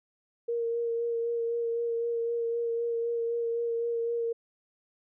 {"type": "tone with vibrato", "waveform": "sine", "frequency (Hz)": 466.2, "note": "A#4", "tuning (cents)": 0, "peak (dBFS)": -27, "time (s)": [0.48, 4.33], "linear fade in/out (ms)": 10, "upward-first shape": "sine", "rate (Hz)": 3.9, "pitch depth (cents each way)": 17, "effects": []}